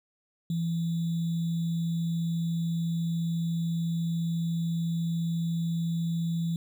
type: tone with sample-and-hold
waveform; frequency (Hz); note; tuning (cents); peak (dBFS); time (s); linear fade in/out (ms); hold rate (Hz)
sine; 167; E3; +23; -26; 0.5-6.56; 2; 3675
effects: none